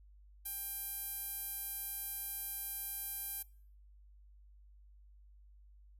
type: tone with band-pass filter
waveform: sawtooth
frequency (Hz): 797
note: G5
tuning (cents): +28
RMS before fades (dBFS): -42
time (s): 0.45-3.43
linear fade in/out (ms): 10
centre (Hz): 12000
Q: 7.2
effects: noise-tail reverb RT60 0.6 s tail -25 dB re dry + added 50 Hz sine -57 dBFS peak until 5.99 s